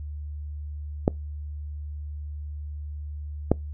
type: clicks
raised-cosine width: 2 ms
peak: -4 dBFS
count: 2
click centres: 1.079 / 3.516 s
effects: noise-tail reverb RT60 0.2 s tail -25 dB re dry + added 74 Hz sine -32 dBFS peak until 3.73 s